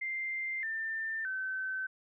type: tone with pitch steps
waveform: sine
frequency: 2093 / 1790.8 / 1532.2 Hz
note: C7 / A6 / G6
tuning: 0 / +30 / -40 cents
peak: -33 dBFS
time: 0.01-1.87 s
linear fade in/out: 10 ms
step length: 620 ms
effects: none